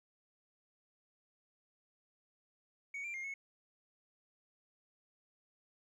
sine tone with pitch steps, 2236 / 2367 / 2123 / 2194 Hz, C#7 / D7 / C7 / C#7, +14 / +13 / +25 / -18 cents, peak -37 dBFS, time 2.94-3.34 s, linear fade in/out 5 ms, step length 100 ms, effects tanh soft clip ceiling -39 dBFS + 13-bit

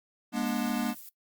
square chord, G# diminished, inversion none, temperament equal with one note detuned, 207.7 / 240.9 / 293.7 Hz, G#3 / B3 / D4, 0 / -43 / 0 cents, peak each -34 / -31 / -35 dBFS, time 0.32-0.95 s, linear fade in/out 50 ms
violet noise with tremolo, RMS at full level -45 dBFS, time 0.46-1.09 s, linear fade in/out 2 ms, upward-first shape sine, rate 10 Hz, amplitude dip 25%
effects noise-tail reverb RT60 0.1 s tail -19 dB re dry + Opus 48 kbps

